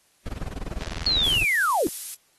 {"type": "noise with tremolo", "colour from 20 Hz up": "brown", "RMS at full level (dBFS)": -28, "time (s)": [0.26, 1.43], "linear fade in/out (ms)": 0, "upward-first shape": "sine", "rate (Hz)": 20, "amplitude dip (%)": 100}
{"type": "click train", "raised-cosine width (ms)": 0.2, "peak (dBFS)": -18, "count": 45, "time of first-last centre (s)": [0.81, 1.353], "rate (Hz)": 81.1}
{"type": "linear sweep", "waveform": "sine", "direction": "down", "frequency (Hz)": [4394, 277.8], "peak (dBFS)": -19, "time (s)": [1.06, 1.87], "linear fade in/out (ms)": 0}
{"type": "noise", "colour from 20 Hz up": "violet", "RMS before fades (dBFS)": -30, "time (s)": [1.24, 2.15], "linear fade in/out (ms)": 10}
{"effects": ["white hiss -63 dBFS RMS until 2.38 s", "AAC 32 kbps"]}